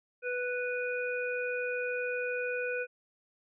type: harmonic tone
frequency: 493.9 Hz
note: B4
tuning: in tune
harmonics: 1 / 3 / 5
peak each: -33 / -36 / -38 dBFS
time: 0.22-2.87 s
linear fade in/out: 50 ms
effects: none